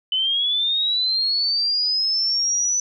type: linear sweep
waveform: sine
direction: up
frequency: 3006 to 6000 Hz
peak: -18 dBFS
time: 0.12-2.8 s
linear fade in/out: 2 ms
effects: none